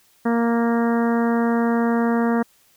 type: harmonic tone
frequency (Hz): 233.1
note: A#3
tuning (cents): 0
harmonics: 1 / 2 / 3 / 4 / 5 / 6 / 7 / 8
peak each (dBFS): -18 / -24 / -28 / -30 / -32 / -34 / -35 / -36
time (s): 0.25-2.43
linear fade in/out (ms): 10
effects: white hiss -58 dBFS RMS until 2.76 s